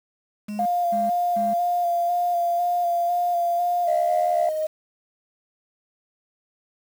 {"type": "tone bursts", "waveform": "triangle", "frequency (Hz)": 208.8, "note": "G#3", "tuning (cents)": 10, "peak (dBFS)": -26, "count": 3, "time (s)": [0.48, 1.54], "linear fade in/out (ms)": 10, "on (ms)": 180, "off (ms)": 260}
{"type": "tone with vibrato", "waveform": "sine", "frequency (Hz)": 698.5, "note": "F5", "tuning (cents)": 0, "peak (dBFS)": -19, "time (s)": [0.59, 4.49], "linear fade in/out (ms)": 2, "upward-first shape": "square", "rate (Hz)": 2, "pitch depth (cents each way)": 18}
{"type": "tone with tremolo", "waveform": "sine", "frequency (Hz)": 622.3, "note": "D#5", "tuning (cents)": 0, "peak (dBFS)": -20, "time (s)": [3.87, 4.67], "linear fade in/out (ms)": 10, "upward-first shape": "triangle", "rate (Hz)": 4.1, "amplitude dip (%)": 35}
{"effects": ["tanh soft clip ceiling -12 dBFS", "7-bit"]}